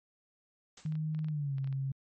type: noise with exponential decay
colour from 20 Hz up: white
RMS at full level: -47 dBFS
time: 0.77-0.98 s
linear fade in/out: 5 ms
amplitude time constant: 45 ms
type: tone with pitch glide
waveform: sine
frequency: 155.56 to 135.42 Hz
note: D#3 to C#3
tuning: 0 to -40 cents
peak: -31 dBFS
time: 0.85-1.92 s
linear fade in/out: 5 ms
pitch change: -240 cents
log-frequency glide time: 1.28-1.56 s
type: clicks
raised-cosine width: 0.3 ms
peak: -38 dBFS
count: 11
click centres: 0.861 / 0.923 / 0.954 / 1.148 / 1.191 / 1.245 / 1.285 / 1.583 / 1.644 / 1.674 / 1.727 s
effects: MP3 32 kbps